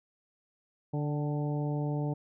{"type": "harmonic tone with a mistuned harmonic", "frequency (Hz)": 146.83, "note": "D3", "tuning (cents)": 0, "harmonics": [1, 2, 3, 4, 5, 6], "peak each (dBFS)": [-30, -36, -40, -42, -44, -46], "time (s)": [0.93, 2.14], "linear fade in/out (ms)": 10, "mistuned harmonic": 5, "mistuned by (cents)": 45, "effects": []}